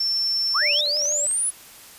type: tone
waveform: sine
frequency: 5390 Hz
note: E8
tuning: 38 cents sharp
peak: -20 dBFS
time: 0-0.81 s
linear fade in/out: 5 ms
type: linear sweep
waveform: sine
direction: up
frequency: 982 to 10350 Hz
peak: -20 dBFS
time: 0.54-1.51 s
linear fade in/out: 20 ms
type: tone with vibrato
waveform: sine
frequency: 587.3 Hz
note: D5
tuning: in tune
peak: -30 dBFS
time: 0.61-1.27 s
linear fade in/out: 20 ms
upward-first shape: sine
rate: 6.3 Hz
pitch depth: 33 cents each way
type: clicks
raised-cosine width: 0.2 ms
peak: -24 dBFS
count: 9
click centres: 0.734 / 0.792 / 0.859 / 0.969 / 1.017 / 1.056 / 1.122 / 1.267 / 1.312 s
effects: white hiss -45 dBFS RMS until 1.98 s + resampled to 32000 Hz